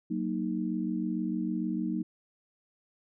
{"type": "chord", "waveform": "sine", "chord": "D# minor", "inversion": "first", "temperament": "just", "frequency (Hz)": [186.68, 233.3, 311.1], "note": ["F#3", "A#3", "D#4"], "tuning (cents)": [16, 2, 0], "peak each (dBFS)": -33, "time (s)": [0.1, 2.03], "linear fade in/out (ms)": 10, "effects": []}